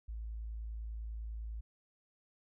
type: tone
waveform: sine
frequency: 55 Hz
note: A1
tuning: in tune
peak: -39 dBFS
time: 0.08-1.61 s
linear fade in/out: 10 ms
effects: none